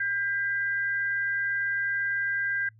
sine tone pair together, 1597 / 1985 Hz, G6 / B6, +32 / +8 cents, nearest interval major third, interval 376 cents, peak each -26 / -34 dBFS, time 0-2.69 s, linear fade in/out 5 ms, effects noise-tail reverb RT60 0.1 s tail -25 dB re dry + added 110 Hz sine -53 dBFS peak until 2.79 s

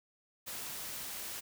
white noise, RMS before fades -42 dBFS, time 0.46-1.41 s, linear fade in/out 20 ms, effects none

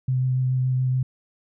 sine tone with vibrato, 128.6 Hz, C3, 30 cents flat, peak -19 dBFS, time 0.08-1.03 s, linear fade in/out 5 ms, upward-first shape sine, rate 7 Hz, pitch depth 12 cents each way, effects none

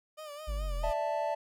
30% pulse tone with vibrato, 600 Hz, D5, 37 cents sharp, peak -39 dBFS, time 0.17-0.94 s, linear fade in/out 20 ms, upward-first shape sine, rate 4.7 Hz, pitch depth 70 cents each way
triangle linear sweep, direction down, 55 to 36.71 Hz, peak -29 dBFS, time 0.47-0.92 s, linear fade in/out 20 ms
triangle chord, D suspended second, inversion none, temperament equal, 587.3 / 659.3 / 880 Hz, D5 / E5 / A5, 0 / 0 / 0 cents, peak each -32 dBFS, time 0.83-1.35 s, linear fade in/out 10 ms
effects none

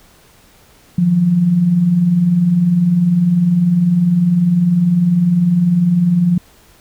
sine tone pair together, 156.3 / 176.3 Hz, D#3 / F3, +8 / +17 cents, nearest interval major second, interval 209 cents, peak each -19 / -10 dBFS, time 0.98-6.38 s, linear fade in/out 5 ms, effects pink hiss -48 dBFS RMS until 6.8 s

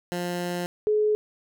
15% pulse / sine tone pair in turn, 176.3 / 424.7 Hz, F3 / G#4, +17 / +39 cents, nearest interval octave + minor third, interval 1522 cents, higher second, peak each -21 / -19 dBFS, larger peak second, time 0.12-0.66 / 0.87-1.15 s, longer first, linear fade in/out 0 ms, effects none

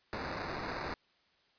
white noise with sample-and-hold, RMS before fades -39 dBFS, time 0.13-0.94 s, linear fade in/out 0 ms, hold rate 3150 Hz, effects white hiss -70 dBFS RMS until 1.58 s + resampled to 11025 Hz

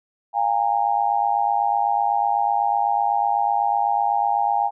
sine tone with amplitude modulation, 813 Hz, G#5, 37 cents flat, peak -13 dBFS, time 0.33-4.71 s, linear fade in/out 50 ms, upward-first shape sine, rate 108 Hz, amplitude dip 100%, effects none

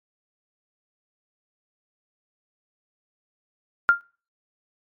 sine tone with exponential decay, 1396.9 Hz, F6, in tune, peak -8 dBFS, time 3.89-4.01 s, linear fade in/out 0 ms, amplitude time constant 26 ms, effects noise-tail reverb RT60 0.4 s tail -25 dB re dry + MP3 96 kbps

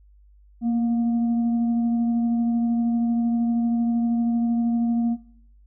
sine tone with frequency modulation, 233.1 Hz, A#3, in tune, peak -19 dBFS, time 0.61-5.17 s, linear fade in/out 50 ms, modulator 479 Hz, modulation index 0.22, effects noise-tail reverb RT60 0.7 s tail -20 dB re dry + added 50 Hz sine -50 dBFS peak until 5.66 s

